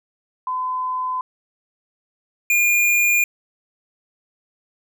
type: tone pair in turn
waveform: sine / square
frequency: 1017 / 2419 Hz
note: C6 / D#7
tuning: -50 / -49 cents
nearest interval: octave + minor third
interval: 1501 cents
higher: second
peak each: -21 / -15 dBFS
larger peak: second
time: 0.47-1.21 / 2.5-3.24 s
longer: neither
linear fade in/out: 2 ms
effects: none